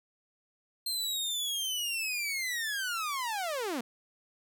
sawtooth linear sweep, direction down, 4186 to 218.4 Hz, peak -28 dBFS, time 0.86-3.81 s, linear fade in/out 5 ms, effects none

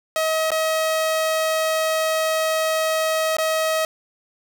sawtooth tone with dropouts, 636 Hz, D#5, 38 cents sharp, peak -15 dBFS, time 0.16-3.85 s, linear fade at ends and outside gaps 1 ms, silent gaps 0.505-0.517 / 3.368-3.384 s, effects none

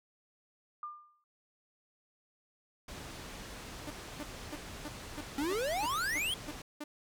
sine tone with exponential decay, 1200 Hz, D6, 37 cents sharp, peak -36 dBFS, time 0.83-1.24 s, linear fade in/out 2 ms, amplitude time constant 87 ms
pink low-pass noise, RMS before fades -46 dBFS, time 2.88-6.62 s, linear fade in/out 5 ms, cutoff 8500 Hz, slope 12 dB/octave
sawtooth tone bursts, 297.4 Hz, D4, 22 cents sharp, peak -35 dBFS, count 10, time 3.87-6.84 s, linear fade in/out 5 ms, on 36 ms, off 290 ms
square exponential sweep, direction up, 269 to 3315 Hz, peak -32 dBFS, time 5.38-6.34 s, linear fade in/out 2 ms
effects none

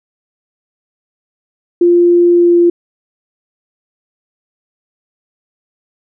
sine tone with pitch glide, 348.1 to 345.7 Hz, F4 to F4, -6 to -18 cents, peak -5 dBFS, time 1.81-2.7 s, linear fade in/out 5 ms, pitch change -12 cents, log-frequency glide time 2.32-2.59 s, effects none

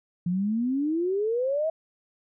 sine exponential sweep, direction up, 170.7 to 655 Hz, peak -23 dBFS, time 0.26-1.7 s, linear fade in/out 5 ms, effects none

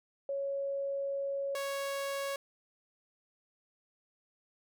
sine / sawtooth tone pair in turn, 554.4 / 554.4 Hz, C#5 / C#5, 0 / 0 cents, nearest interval unison, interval 0 cents, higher neither, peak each -32 / -30 dBFS, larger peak second, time 0.29-1.55 / 1.55-2.36 s, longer first, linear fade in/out 2 ms, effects none

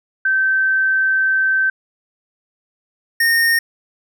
sine / square tone pair in turn, 1548 / 1840.9 Hz, G6 / A#6, -22 / -22 cents, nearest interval minor third, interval 300 cents, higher second, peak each -13 dBFS, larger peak neither, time 0.25-1.7 / 3.2-3.59 s, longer first, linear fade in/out 5 ms, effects none

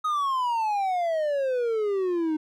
triangle exponential sweep, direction down, 1265 to 304.4 Hz, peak -21 dBFS, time 0.04-2.37 s, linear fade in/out 10 ms, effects none

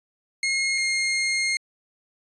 sawtooth tone pair in turn, 2152 / 2133 Hz, C7 / C7, +48 / +33 cents, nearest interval unison, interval 15 cents, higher first, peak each -18 dBFS, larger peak neither, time 0.43-0.78 / 0.78-1.57 s, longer second, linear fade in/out 2 ms, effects resampled to 22050 Hz

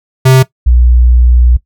square / sine tone pair in turn, 130.81 / 60.73 Hz, C3 / B1, 0 / -28 cents, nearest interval octave + minor second, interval 1328 cents, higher first, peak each -3 dBFS, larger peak neither, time 0.25-0.43 / 0.66-1.57 s, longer second, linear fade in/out 10 ms, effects noise-tail reverb RT60 0.1 s tail -17 dB re dry

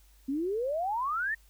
sine exponential sweep, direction up, 260 to 1871 Hz, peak -28 dBFS, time 0.28-1.35 s, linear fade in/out 10 ms, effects added 50 Hz sine -57 dBFS peak until 1.49 s + white hiss -65 dBFS RMS until 1.49 s

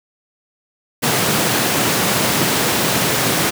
pink high-pass noise, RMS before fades -17 dBFS, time 1.02-3.51 s, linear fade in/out 20 ms, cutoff 120 Hz, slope 24 dB/octave, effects none

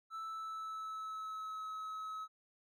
triangle tone with pitch glide, 1318.5 to 1285.4 Hz, E6 to E6, 0 to -44 cents, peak -39 dBFS, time 0.1-2.28 s, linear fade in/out 50 ms, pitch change -44 cents, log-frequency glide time 0.22-1.66 s, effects none

